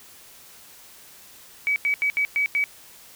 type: tone bursts at uneven times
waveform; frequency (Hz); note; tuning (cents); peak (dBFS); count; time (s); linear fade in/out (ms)
sine; 2277; C#7; +46; -19; 6; 1.67-1.76 / 1.85-1.94 / 2.02-2.1 / 2.17-2.25 / 2.36-2.46 / 2.55-2.64; 0
effects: white hiss -48 dBFS RMS until 3.15 s